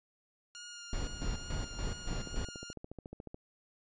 5% pulse tone with vibrato, 1419 Hz, F6, 27 cents sharp, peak -32 dBFS, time 0.55-2.73 s, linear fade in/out 0 ms, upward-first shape sine, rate 2.3 Hz, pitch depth 16 cents each way
brown noise with tremolo, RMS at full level -35 dBFS, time 0.93-2.45 s, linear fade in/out 2 ms, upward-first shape square, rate 3.5 Hz, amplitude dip 70%
click train, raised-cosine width 2 ms, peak -31 dBFS, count 18, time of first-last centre 2.13-3.344 s, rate 14 Hz
effects resampled to 16000 Hz

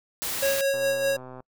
white noise, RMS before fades -30 dBFS, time 0.22-0.61 s, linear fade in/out 0 ms
square tone with tremolo, 549 Hz, C#5, 17 cents flat, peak -21 dBFS, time 0.42-1.17 s, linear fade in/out 10 ms, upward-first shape sine, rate 4.9 Hz, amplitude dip 45%
click train, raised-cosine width 1 ms, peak -28 dBFS, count 86, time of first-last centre 0.74-1.404 s, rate 128 Hz
effects noise-tail reverb RT60 0.1 s tail -26 dB re dry

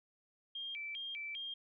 sine tone with vibrato, 2734 Hz, F7, 37 cents flat, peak -40 dBFS, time 0.55-1.54 s, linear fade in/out 5 ms, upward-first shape square, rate 2.5 Hz, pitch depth 280 cents each way, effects none

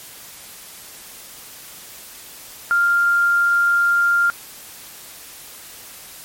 sine tone, 1396.9 Hz, F6, in tune, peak -13 dBFS, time 2.71-4.3 s, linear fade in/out 0 ms, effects white hiss -39 dBFS RMS until 6.24 s + MP3 64 kbps

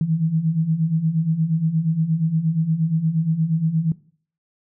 sine beating tone pair, 155.56 / 164.06 Hz, D#3 / E3, 0 / -8 cents, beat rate 8.5 Hz, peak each -23 / -19 dBFS, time 0.01-3.92 s, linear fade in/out 2 ms, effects noise-tail reverb RT60 0.5 s tail -19 dB re dry

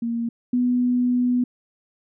sine tone pair in turn, 233.1 / 247 Hz, A#3 / B3, 0 / 0 cents, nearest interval minor second, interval 100 cents, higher second, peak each -22 / -17 dBFS, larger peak second, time 0.02-0.29 / 0.53-1.44 s, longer second, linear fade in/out 5 ms, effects none

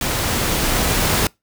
pink noise with level ramp, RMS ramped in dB -21 to -17 dBFS, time 0.01-1.27 s, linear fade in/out 2 ms, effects noise-tail reverb RT60 0.2 s tail -25 dB re dry

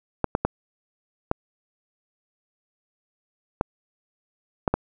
clicks, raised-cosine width 1 ms, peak -6 dBFS, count 7, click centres 0.243 / 0.351 / 0.45 / 1.314 / 3.611 / 4.678 / 4.74 s, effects none

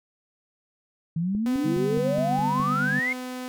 sine exponential sweep, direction up, 158.2 to 2174 Hz, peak -23 dBFS, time 1.16-3.13 s, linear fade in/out 5 ms
click train, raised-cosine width 3 ms, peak -25 dBFS, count 7, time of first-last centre 1.35-2.6 s, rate 4.8 Hz
sawtooth tone, 252.9 Hz, B3, 41 cents sharp, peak -28 dBFS, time 1.46-3.48 s, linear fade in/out 0 ms
sine chord, G major, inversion second, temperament just, 147 / 196 / 245 Hz, D3 / G3 / B3, +2 / 0 / -14 cents, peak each -29 / -30 / -32 dBFS, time 1.64-3 s, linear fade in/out 10 ms
effects none

